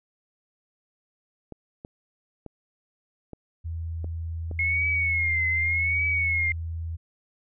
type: clicks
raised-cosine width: 2 ms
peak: -25 dBFS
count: 6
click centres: 1.523 / 1.849 / 2.463 / 3.333 / 4.044 / 4.513 s
type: tone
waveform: sine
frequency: 82.41 Hz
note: E2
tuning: in tune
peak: -29 dBFS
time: 3.64-6.97 s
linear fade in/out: 20 ms
type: tone with vibrato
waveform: sine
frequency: 2164 Hz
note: C#7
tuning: 42 cents flat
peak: -22 dBFS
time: 4.59-6.52 s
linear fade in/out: 2 ms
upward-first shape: triangle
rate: 0.85 Hz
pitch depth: 100 cents each way
effects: none